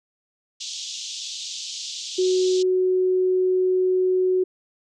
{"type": "band-pass noise", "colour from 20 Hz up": "pink", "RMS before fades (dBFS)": -33, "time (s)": [0.6, 2.63], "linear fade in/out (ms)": 10, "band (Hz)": [3100, 7100], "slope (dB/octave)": 48}
{"type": "tone", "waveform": "sine", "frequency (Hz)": 370, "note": "F#4", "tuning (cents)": 0, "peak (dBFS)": -17, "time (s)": [2.18, 4.44], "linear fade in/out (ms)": 10}
{"effects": []}